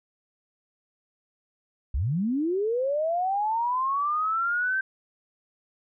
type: linear sweep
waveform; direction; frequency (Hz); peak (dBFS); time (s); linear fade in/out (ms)
sine; up; 51.91 to 1568; -23; 1.94-4.81; 5
effects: none